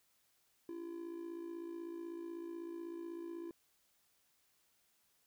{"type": "tone with amplitude modulation", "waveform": "triangle", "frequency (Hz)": 338.4, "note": "E4", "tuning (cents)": 45, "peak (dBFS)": -38, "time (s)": [0.69, 3.51], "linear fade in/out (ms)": 2, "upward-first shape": "sine", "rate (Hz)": 56.1, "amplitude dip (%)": 65, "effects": ["white hiss -75 dBFS RMS until 5.26 s"]}